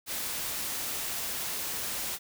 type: noise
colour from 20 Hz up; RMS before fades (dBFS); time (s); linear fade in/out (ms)
white; -34; 0.06-2.19; 50
effects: none